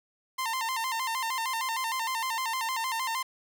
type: tone with vibrato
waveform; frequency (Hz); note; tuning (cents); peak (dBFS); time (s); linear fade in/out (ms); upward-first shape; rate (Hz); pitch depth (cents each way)
sawtooth; 972; B5; -28; -25; 0.38-3.23; 10; square; 6.5; 120
effects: none